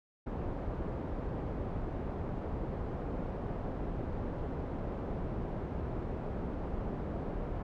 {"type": "low-pass noise", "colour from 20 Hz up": "pink", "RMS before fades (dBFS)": -37, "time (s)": [0.26, 7.63], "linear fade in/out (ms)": 10, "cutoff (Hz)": 690, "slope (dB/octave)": 12, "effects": []}